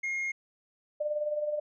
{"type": "tone", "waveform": "triangle", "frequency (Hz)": 2141, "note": "C7", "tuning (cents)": 39, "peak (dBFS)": -28, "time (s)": [0.03, 0.32], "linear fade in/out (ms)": 10}
{"type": "tone with tremolo", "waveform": "sine", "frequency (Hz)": 598, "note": "D5", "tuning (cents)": 31, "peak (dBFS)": -26, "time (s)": [1, 1.6], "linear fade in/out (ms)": 10, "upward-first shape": "sine", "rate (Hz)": 19, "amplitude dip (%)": 55}
{"effects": ["resampled to 16000 Hz"]}